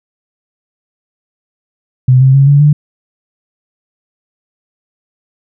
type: tone with pitch steps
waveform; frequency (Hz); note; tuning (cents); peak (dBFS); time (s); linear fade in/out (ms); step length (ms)
sine; 127.9 / 132.64 / 137.56 / 142.65 / 147.94; C3 / C3 / C#3 / C#3 / D3; -39 / +24 / -13 / +50 / +13; -3; 2.08-2.73; 5; 130
effects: none